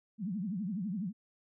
sine tone with vibrato, 196 Hz, G3, in tune, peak -33 dBFS, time 0.18-1.13 s, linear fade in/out 50 ms, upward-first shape triangle, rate 12 Hz, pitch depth 290 cents each way, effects none

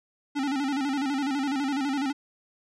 square tone with vibrato, 276.5 Hz, C#4, 4 cents flat, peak -26 dBFS, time 0.35-2.13 s, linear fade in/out 20 ms, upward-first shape square, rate 12 Hz, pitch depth 82 cents each way, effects low-pass 6000 Hz 12 dB/octave

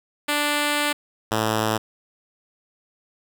5% pulse tone pair in turn, 293.7 / 109.51 Hz, D4 / A2, 0 / -8 cents, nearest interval octave + perfect fourth, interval 1708 cents, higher first, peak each -9 dBFS, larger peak neither, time 0.28-0.93 / 1.31-1.78 s, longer first, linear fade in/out 10 ms, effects none

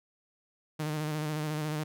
sawtooth tone with vibrato, 152.8 Hz, D#3, 31 cents flat, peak -27 dBFS, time 0.79-1.84 s, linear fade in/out 10 ms, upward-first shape square, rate 14 Hz, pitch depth 30 cents each way, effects none

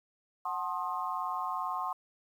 sine chord, F# diminished seventh, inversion none, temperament equal with one note detuned, 740 / 880 / 1062.3 / 1244.5 Hz, F#5 / A5 / C6 / Eb6, 0 / 0 / +26 / 0 cents, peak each -38 / -40 / -34 / -40 dBFS, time 0.45-1.93 s, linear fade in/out 5 ms, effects 10-bit

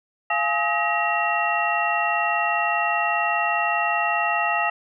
sine tone cluster, 693 / 838 / 1271 / 1901 / 2731 Hz, F5 / G#5 / D#6 / A#6 / F7, -14 / +15 / +36 / +33 / -39 cents, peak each -26 dBFS, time 0.3-4.7 s, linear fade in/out 5 ms, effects none

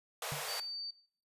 pink high-pass noise, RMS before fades -40 dBFS, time 0.22-0.6 s, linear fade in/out 2 ms, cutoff 450 Hz, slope 96 dB/octave
sine tone with exponential decay, 144.7 Hz, D3, 25 cents flat, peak -35 dBFS, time 0.32-0.5 s, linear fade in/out 0 ms, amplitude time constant 37 ms
sine tone, 4598 Hz, D8, 37 cents flat, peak -39 dBFS, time 0.48-0.91 s, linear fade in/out 10 ms
effects noise-tail reverb RT60 0.6 s tail -18 dB re dry + resampled to 32000 Hz

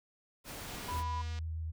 pink noise, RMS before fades -44 dBFS, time 0.44-1.04 s, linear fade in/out 50 ms
click train, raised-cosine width 0.2 ms, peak -33 dBFS, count 171, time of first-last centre 0.68-1.388 s, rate 240 Hz
sine tone, 987.8 Hz, B5, in tune, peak -36 dBFS, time 0.88-1.22 s, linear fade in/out 10 ms
sine tone with vibrato, 80.5 Hz, E2, 41 cents flat, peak -35 dBFS, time 0.91-1.72 s, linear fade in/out 20 ms, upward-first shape square, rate 7.7 Hz, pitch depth 10 cents each way
effects none

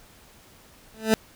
20% pulse tone with exponential growth, 220.1 Hz, A3, 1 cent sharp, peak -8 dBFS, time 0.94-1.14 s, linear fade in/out 0 ms, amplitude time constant 42 ms, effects pink hiss -53 dBFS RMS until 1.35 s

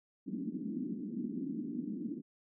white band-pass noise, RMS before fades -39 dBFS, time 0.26-2.22 s, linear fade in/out 20 ms, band 190 to 300 Hz, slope 48 dB/octave, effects none

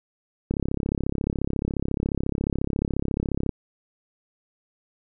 click train, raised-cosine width 3 ms, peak -12 dBFS, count 103, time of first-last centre 0.51-3.492 s, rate 34.2 Hz, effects none

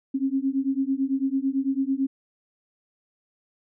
sine beating tone pair, 265.4 / 274.4 Hz, C4 / C#4, +25 / -17 cents, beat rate 9 Hz, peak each -25 dBFS, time 0.14-2.07 s, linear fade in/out 10 ms, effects none

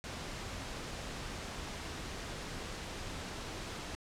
pink noise, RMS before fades -42 dBFS, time 0.04-3.95 s, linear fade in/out 0 ms, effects low-pass 7000 Hz 12 dB/octave

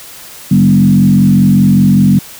sine tone with frequency modulation, 194.8 Hz, G3, 11 cents flat, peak -4 dBFS, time 0.51-2.19 s, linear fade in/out 5 ms, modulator 45.2 Hz, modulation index 1.2, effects white hiss -32 dBFS RMS until 2.39 s

